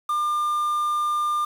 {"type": "tone with quantisation", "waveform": "triangle", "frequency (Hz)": 1200, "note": "D6", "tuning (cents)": 37, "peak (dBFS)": -19, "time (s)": [0.09, 1.45], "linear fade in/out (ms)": 5, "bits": 7, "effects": []}